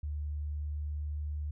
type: tone with pitch glide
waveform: sine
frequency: 74.1 to 74.53 Hz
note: D2 to D2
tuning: +16 to +26 cents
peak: -33 dBFS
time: 0.03-1.51 s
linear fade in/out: 5 ms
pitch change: +10 cents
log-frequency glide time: 0.23-1.31 s
effects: none